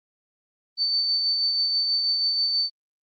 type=tone with tremolo; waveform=sine; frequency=4541 Hz; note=C#8; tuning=41 cents sharp; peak=-19 dBFS; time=0.77-2.7 s; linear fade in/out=50 ms; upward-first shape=sine; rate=6.2 Hz; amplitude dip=30%; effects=Opus 32 kbps